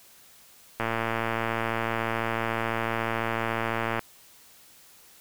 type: click train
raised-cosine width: 0.5 ms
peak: -12 dBFS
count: 365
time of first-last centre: 0.8-3.993 s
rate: 114 Hz
effects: white hiss -54 dBFS RMS until 5.2 s